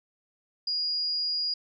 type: tone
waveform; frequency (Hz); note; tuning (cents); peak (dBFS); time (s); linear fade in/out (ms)
sine; 4868; D#8; -39; -26; 0.67-1.54; 5
effects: none